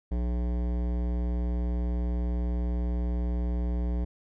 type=tone with hard clipping; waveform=sine; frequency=60 Hz; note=B1; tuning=49 cents flat; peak=-28 dBFS; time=0.11-4.05 s; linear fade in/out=10 ms; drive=17 dB; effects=none